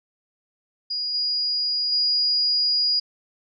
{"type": "tone with level steps", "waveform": "sine", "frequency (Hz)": 4883, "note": "D#8", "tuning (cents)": -33, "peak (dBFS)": [-24, -21, -18], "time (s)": [0.9, 3], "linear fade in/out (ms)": 10, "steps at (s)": [1.14, 1.92], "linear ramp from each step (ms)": 5, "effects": []}